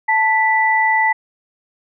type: tone pair together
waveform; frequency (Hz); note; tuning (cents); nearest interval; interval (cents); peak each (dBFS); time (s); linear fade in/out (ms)
sine; 881 / 1975.5; A5 / B6; +2 / 0; octave + major second; 1398; -15 / -15; 0.08-1.13; 10
effects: none